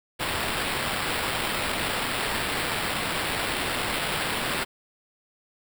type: noise with sample-and-hold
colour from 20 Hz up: white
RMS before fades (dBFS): -28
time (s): 0.19-4.65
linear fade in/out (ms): 20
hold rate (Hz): 6300
effects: none